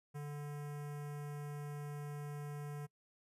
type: tone with notch filter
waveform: square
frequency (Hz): 146.2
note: D3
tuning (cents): -7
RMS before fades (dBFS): -44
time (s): 0.14-2.87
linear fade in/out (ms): 20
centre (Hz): 4000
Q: 0.71
effects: noise-tail reverb RT60 0.1 s tail -23 dB re dry + resampled to 32000 Hz